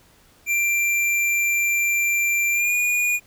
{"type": "tone with pitch glide", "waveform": "square", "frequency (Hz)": [2364, 2440], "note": ["D7", "D#7"], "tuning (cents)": [11, -34], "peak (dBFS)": -19, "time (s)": [0.46, 3.2], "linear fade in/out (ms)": 50, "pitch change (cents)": 55, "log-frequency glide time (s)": [2.51, 2.74], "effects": ["pink hiss -55 dBFS RMS until 3.26 s"]}